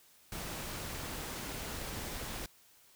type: noise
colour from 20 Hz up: pink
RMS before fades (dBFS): -41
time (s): 0.32-2.46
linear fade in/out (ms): 2
effects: white hiss -63 dBFS RMS until 2.95 s